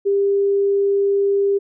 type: tone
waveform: sine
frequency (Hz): 398.6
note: G4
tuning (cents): +29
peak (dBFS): -14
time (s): 0.05-1.59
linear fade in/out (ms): 20
effects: none